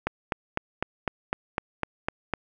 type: click train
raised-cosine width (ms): 0.5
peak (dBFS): -10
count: 10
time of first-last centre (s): 0.07-2.337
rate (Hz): 3.97
effects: none